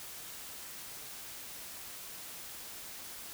silence, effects white hiss -46 dBFS RMS until 3.33 s

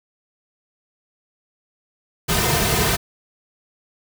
pink noise with comb filter, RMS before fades -19 dBFS, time 2.28-2.97 s, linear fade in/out 20 ms, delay 3.6 ms, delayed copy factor -0.85, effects none

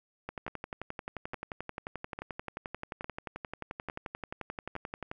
two click trains, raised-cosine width 0.5 ms, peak -22 / -23 dBFS, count 56 / 6, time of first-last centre 0.29-5.115 / 0.48-4.754 s, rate 11.4 / 1.17 Hz, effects none

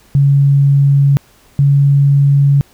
sine tone pair in turn, 140 / 140.63 Hz, C#3 / C#3, +18 / +25 cents, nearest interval unison, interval 7 cents, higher second, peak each -6 dBFS, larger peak neither, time 0.15-1.17 / 1.59-2.61 s, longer neither, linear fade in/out 0 ms, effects pink hiss -48 dBFS RMS until 2.73 s

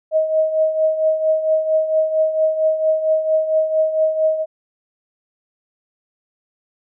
sine tone with tremolo, 630 Hz, D#5, 21 cents sharp, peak -11 dBFS, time 0.11-4.46 s, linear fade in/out 50 ms, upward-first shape triangle, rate 4.4 Hz, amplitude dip 70%, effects none

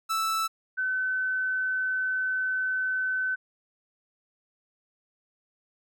45% pulse / sine tone pair in turn, 1318.5 / 1518.1 Hz, E6 / F#6, 0 / +44 cents, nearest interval major second, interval 244 cents, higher second, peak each -25 dBFS, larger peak neither, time 0.09-0.48 / 0.77-3.36 s, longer second, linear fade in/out 20 ms, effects none

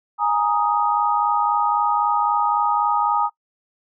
sine chord, Ab suspended second, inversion none, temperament just, 830.6 / 934.4 / 1245.9 Hz, Ab5 / Bb5 / Eb6, 0 / +4 / +2 cents, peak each -21 dBFS, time 0.18-3.3 s, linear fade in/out 50 ms, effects noise-tail reverb RT60 0.1 s tail -21 dB re dry

